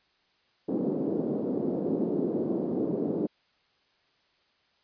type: band-pass noise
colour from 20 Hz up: white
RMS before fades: -29 dBFS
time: 0.68-3.27 s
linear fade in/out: 10 ms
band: 190 to 410 Hz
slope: 24 dB/octave
effects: white hiss -68 dBFS RMS until 4.83 s + resampled to 11025 Hz